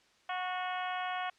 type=harmonic tone with a mistuned harmonic; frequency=365.4 Hz; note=F#4; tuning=22 cents flat; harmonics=2 / 3 / 4 / 5 / 6 / 7 / 8 / 9; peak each=-36 / -40 / -42 / -44 / -46 / -47 / -48 / -49 dBFS; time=0.29-1.3 s; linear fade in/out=5 ms; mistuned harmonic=3; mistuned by=+18 cents; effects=white hiss -66 dBFS RMS until 1.38 s + low-pass 5000 Hz 12 dB/octave